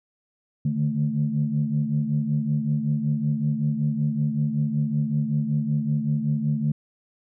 sine tone cluster, 145.2 / 150.5 / 220.6 Hz, D3 / D3 / A3, -19 / +43 / +5 cents, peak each -25 dBFS, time 0.65-6.72 s, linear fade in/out 5 ms, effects tanh soft clip ceiling -12 dBFS

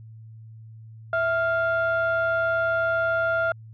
sine tone pair together, 659.2 / 1396.9 Hz, E5 / F6, 0 / 0 cents, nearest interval octave + minor second, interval 1300 cents, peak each -22 dBFS, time 1.13-3.52 s, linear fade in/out 2 ms, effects tanh soft clip ceiling -16 dBFS + added 111 Hz sine -41 dBFS peak until 3.73 s

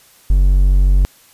triangle tone, 46.93 Hz, F#1, 25 cents sharp, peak -6 dBFS, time 0.3-1.05 s, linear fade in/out 0 ms, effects white hiss -48 dBFS RMS until 1.33 s + resampled to 32000 Hz

